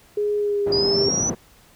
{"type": "tone with pitch glide", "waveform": "sine", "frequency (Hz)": [415.3, 397.7], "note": ["G#4", "G4"], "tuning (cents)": [0, 25], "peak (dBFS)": -19, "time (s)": [0.17, 1.09], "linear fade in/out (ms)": 5, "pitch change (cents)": -75, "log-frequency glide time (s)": [0.37, 0.85]}
{"type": "band-pass noise", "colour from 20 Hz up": "pink", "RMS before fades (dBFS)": -28, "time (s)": [0.66, 1.35], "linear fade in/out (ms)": 10, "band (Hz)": [120, 630], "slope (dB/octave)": 12}
{"type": "exponential sweep", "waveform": "sine", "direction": "up", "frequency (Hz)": [4849, 6020], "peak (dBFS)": -20, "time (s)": [0.72, 1.3], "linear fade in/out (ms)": 5}
{"effects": ["pink hiss -53 dBFS RMS until 1.75 s"]}